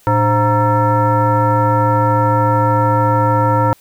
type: tone with frequency modulation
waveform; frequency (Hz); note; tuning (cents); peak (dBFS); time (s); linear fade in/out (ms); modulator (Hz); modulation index
sine; 523.3; C5; 0; -10; 0.07-3.73; 0; 410; 1.7
effects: white hiss -50 dBFS RMS until 3.8 s